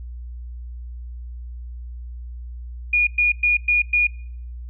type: tone bursts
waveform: sine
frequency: 2441 Hz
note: D#7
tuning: 34 cents flat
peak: -14 dBFS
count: 5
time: 2.93-4.07 s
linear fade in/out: 5 ms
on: 140 ms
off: 110 ms
effects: noise-tail reverb RT60 0.7 s tail -25 dB re dry + added 60 Hz sine -31 dBFS peak until 4.69 s